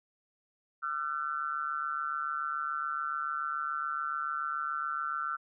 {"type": "tone with amplitude modulation", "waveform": "sine", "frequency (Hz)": 1355, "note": "E6", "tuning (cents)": 47, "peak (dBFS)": -27, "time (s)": [0.82, 5.37], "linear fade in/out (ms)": 20, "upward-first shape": "sine", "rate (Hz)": 147, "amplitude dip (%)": 95, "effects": []}